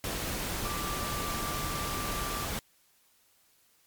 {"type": "tone in noise", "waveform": "sine", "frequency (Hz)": 1174.7, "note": "D6", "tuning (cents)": 0, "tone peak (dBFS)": -37, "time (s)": [0.65, 2.45], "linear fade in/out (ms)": 0, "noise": "pink", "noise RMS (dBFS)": -34, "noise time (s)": [0.04, 2.59], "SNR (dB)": -6, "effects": ["white hiss -66 dBFS RMS until 3.86 s", "MP3 96 kbps"]}